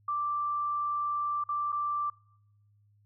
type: tone with dropouts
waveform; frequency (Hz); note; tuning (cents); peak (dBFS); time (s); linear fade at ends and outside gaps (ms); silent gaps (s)
sine; 1174.7; D6; 0; -28; 0.08-2.1; 5; 1.439-1.489 / 1.721-1.726
effects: noise-tail reverb RT60 0.9 s tail -26 dB re dry + added 103 Hz sine -62 dBFS peak until 3.05 s